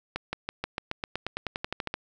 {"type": "accelerating click train", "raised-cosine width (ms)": 0.3, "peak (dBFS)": -14, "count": 17, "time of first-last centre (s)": [0.16, 1.941], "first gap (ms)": 170, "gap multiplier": 0.94, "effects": []}